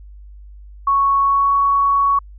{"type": "tone with pitch glide", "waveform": "sine", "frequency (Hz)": [1108.7, 1117.7], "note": ["C#6", "C#6"], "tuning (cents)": [0, 14], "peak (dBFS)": -12, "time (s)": [0.87, 2.19], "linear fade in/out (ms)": 5, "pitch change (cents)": 14, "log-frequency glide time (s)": [1.21, 1.53], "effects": ["added 50 Hz sine -36 dBFS peak until 2.38 s"]}